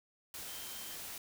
sine tone in noise, 3136 Hz, G7, in tune, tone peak -53 dBFS, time 0.48-0.95 s, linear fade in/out 2 ms, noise white, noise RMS -45 dBFS, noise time 0.34-1.18 s, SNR -11 dB, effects none

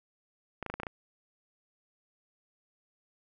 clicks, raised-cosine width 0.5 ms, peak -21 dBFS, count 7, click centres 0.627 / 0.663 / 0.7 / 0.74 / 0.8 / 0.833 / 0.868 s, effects none

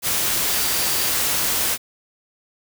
sine tone in noise, 4699 Hz, D8, in tune, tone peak -31 dBFS, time 0.48-1.13 s, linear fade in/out 50 ms, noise white, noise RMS -21 dBFS, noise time 0.02-1.78 s, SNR -13 dB, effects none

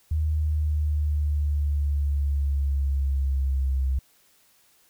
sine exponential sweep, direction down, 77.78 to 65.7 Hz, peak -21 dBFS, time 0.11-3.99 s, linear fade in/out 5 ms, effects white hiss -61 dBFS RMS until 4.89 s

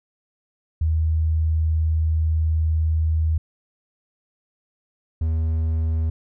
sine / triangle tone pair in turn, 79.5 / 80.19 Hz, D#2 / E2, +38 / -47 cents, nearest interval unison, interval 15 cents, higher second, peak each -17 / -17 dBFS, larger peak neither, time 0.81-3.38 / 5.21-6.1 s, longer first, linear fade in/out 5 ms, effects none

